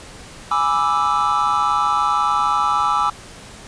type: chord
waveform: triangle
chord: E dominant seventh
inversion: first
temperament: equal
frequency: 830.6 / 987.8 / 1174.7 / 1318.5 Hz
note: G#5 / B5 / D6 / E6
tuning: 0 / 0 / 0 / 0 cents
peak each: -20 / -22 / -18 / -18 dBFS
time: 0.51-3.1 s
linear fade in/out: 5 ms
effects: pink hiss -39 dBFS RMS until 3.67 s + resampled to 22050 Hz